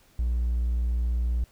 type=tone; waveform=triangle; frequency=59.6 Hz; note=A#1; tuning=39 cents sharp; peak=-20 dBFS; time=0.19-1.44 s; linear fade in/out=0 ms; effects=tanh soft clip ceiling -17 dBFS + pink hiss -60 dBFS RMS until 1.51 s